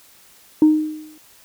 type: tone with exponential decay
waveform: sine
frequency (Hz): 308.5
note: D#4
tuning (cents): -15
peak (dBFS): -5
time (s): 0.62-1.18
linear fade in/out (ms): 2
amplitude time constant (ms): 120
effects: tanh soft clip ceiling -5 dBFS + white hiss -50 dBFS RMS until 1.44 s